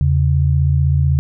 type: tone pair together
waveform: sine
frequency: 82 / 137.9 Hz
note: E2 / C#3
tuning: -9 / -9 cents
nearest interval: major sixth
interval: 900 cents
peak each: -14 dBFS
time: 0.01-1.19 s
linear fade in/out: 0 ms
effects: none